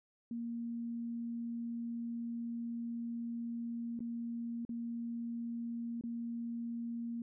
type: tone with dropouts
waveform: sine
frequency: 234 Hz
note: A#3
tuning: 7 cents sharp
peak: -37 dBFS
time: 0.31-7.22 s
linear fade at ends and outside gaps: 2 ms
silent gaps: 3.992-4.004 / 4.651-4.692 / 6.011-6.037 s
effects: none